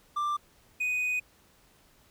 triangle tone pair in turn, 1182 / 2491 Hz, D6 / D#7, +11 / +1 cents, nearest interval octave + minor second, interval 1290 cents, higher second, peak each -25 dBFS, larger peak neither, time 0.16-0.37 / 0.8-1.2 s, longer second, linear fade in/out 10 ms, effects pink hiss -62 dBFS RMS until 2.1 s

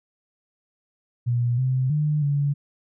sine tone with pitch steps, 120.6 / 129.6 / 150.4 / 143 Hz, B2 / C3 / D3 / D3, -41 / -16 / +42 / -46 cents, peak -19 dBFS, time 1.26-2.54 s, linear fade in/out 20 ms, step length 320 ms, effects none

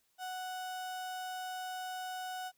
35% pulse tone, 740 Hz, F#5, in tune, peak -37 dBFS, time 0.18-2.52 s, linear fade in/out 50 ms, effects white hiss -75 dBFS RMS until 2.57 s

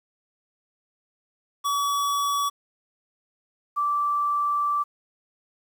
square / sine tone pair in turn, 1138 / 1166.6 Hz, C#6 / D6, +45 / -12 cents, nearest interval unison, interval 43 cents, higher second, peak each -23 / -21 dBFS, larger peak second, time 1.64-2.5 / 3.76-4.84 s, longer second, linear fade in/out 20 ms, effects 9-bit

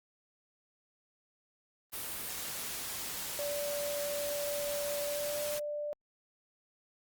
white noise, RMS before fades -39 dBFS, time 1.92-5.6 s, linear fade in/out 20 ms
sine tone with pitch glide, 580 to 590.8 Hz, D5 to D5, -22 to +10 cents, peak -34 dBFS, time 3.39-5.93 s, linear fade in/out 0 ms, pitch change +32 cents, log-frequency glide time 5.03-5.5 s
effects Opus 32 kbps

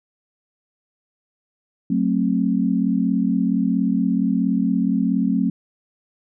sine chord, F# diminished, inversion none, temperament just, 185 / 222 / 266.4 Hz, F#3 / A3 / C4, 0 / +16 / +31 cents, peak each -21 dBFS, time 1.9-5.5 s, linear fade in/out 5 ms, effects none

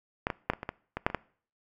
clicks, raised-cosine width 0.5 ms, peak -12 / -15 / -9 / -19 / -21 / -17 / -17 / -8 / -23 / -13 dBFS, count 10, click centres 0.269 / 0.302 / 0.5 / 0.535 / 0.631 / 0.691 / 0.97 / 1.065 / 1.101 / 1.147 s, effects noise-tail reverb RT60 0.5 s tail -22 dB re dry

